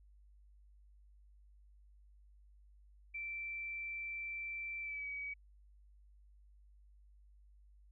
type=tone with pitch glide; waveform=sine; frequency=2339 to 2271 Hz; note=D7 to C#7; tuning=-8 to +41 cents; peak=-40 dBFS; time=3.14-5.34 s; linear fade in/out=10 ms; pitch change=-51 cents; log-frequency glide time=4.81-5.08 s; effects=added 50 Hz sine -60 dBFS peak until 7.91 s